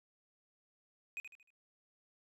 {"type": "tone with echo", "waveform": "triangle", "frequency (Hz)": 2500, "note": "D#7", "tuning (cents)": 8, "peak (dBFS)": -37, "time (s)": [1.17, 1.2], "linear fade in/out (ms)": 0, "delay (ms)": 76, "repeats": 4, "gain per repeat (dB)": -8, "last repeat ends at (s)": 1.504, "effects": []}